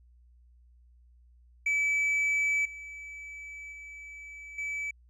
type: tone with level steps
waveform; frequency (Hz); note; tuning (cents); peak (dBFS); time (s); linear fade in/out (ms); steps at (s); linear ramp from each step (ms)
triangle; 2300; D7; -37; -23 / -39 / -41 / -30; 1.66-4.91; 5; 2.65 / 3.72 / 4.58; 5
effects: added 60 Hz sine -56 dBFS peak until 5.09 s + resampled to 24000 Hz